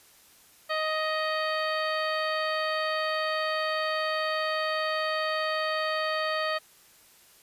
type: harmonic tone with a mistuned harmonic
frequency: 625 Hz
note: D#5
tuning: 8 cents sharp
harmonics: 1 / 2 / 3 / 4 / 5 / 6 / 7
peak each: -30 / -31 / -33 / -40 / -39 / -42 / -38 dBFS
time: 0.69-6.59 s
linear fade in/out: 20 ms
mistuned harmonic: 7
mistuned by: +53 cents
effects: white hiss -57 dBFS RMS until 7.42 s + resampled to 32000 Hz